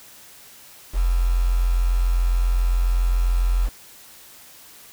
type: tone with quantisation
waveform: sine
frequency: 43.65 Hz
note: F1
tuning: in tune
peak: -16 dBFS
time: 0.93-3.7 s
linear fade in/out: 50 ms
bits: 6
effects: white hiss -46 dBFS RMS until 4.92 s